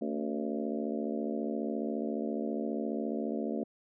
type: harmonic tone with a mistuned harmonic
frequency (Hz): 74.6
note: D2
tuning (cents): +28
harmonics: 3 / 4 / 5 / 6 / 7 / 8 / 9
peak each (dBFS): -35 / -37 / -39 / -41 / -42 / -43 / -44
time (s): 0.01-3.64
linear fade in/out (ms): 10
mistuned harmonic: 4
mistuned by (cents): -92
effects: none

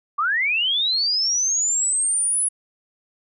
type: linear sweep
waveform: sine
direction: up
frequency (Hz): 1119 to 10350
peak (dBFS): -18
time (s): 0.18-2.49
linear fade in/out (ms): 10
effects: none

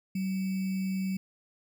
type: tone with sample-and-hold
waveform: sine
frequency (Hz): 190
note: F#3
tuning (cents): +46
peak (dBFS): -28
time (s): 0.15-1.17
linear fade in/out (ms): 5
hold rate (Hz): 2450
effects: none

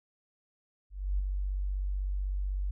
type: tone with ADSR envelope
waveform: sine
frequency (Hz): 48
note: G1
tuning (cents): -36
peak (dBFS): -25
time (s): 0.9-2.71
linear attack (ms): 290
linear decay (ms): 12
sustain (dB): -4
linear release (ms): 6
effects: none

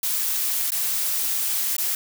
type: noise with dropouts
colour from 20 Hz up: blue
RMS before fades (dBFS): -24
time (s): 0.03-1.95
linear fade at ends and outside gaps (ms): 2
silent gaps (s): 0.705-0.719 / 1.766-1.782
effects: none

